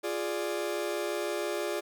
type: chord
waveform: 40% pulse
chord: D diminished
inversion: first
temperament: equal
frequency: 349.2 / 415.3 / 587.3 Hz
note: F4 / Ab4 / D5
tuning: 0 / 0 / 0 cents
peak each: -34 dBFS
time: 0.03-1.81 s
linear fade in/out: 20 ms
effects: none

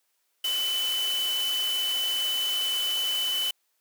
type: tone in noise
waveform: sine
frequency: 3008 Hz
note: F#7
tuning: 28 cents sharp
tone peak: -25 dBFS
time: 0.44-3.51 s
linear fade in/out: 5 ms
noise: white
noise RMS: -35 dBFS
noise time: 0.44-3.51 s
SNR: +7 dB
effects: white hiss -73 dBFS RMS until 3.8 s + high-pass 400 Hz 12 dB/octave

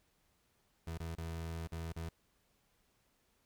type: tone with dropouts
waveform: 30% pulse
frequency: 82.41 Hz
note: E2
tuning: in tune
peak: -37 dBFS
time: 0.87-2.09 s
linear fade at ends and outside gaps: 5 ms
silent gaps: 0.979-1.001 / 1.152-1.18 / 1.674-1.72 / 1.925-1.962 s
effects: pink hiss -75 dBFS RMS until 3.45 s

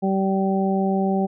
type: harmonic tone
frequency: 193 Hz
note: G3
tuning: 27 cents flat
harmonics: 1 / 2 / 3 / 4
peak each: -20 / -25 / -29 / -26 dBFS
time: 0.02-1.27 s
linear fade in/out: 20 ms
effects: none

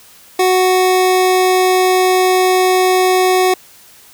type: tone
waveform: 25% pulse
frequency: 370 Hz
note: F#4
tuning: in tune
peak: -6 dBFS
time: 0.39-3.54 s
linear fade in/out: 5 ms
effects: white hiss -43 dBFS RMS until 4.13 s

